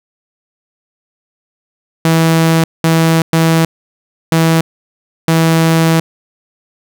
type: tone bursts at uneven times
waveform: sawtooth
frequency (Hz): 163.1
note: E3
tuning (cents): -18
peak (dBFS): -4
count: 5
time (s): 2.05-2.64 / 2.84-3.22 / 3.33-3.65 / 4.32-4.61 / 5.28-6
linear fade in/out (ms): 2
effects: none